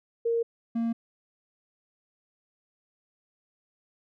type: tone pair in turn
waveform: sine / triangle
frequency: 463.7 / 230.6 Hz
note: A#4 / A#3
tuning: -9 / -19 cents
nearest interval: octave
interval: 1210 cents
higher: first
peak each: -23 dBFS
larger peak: neither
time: 0.25-0.43 / 0.75-0.93 s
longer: neither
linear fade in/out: 10 ms
effects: none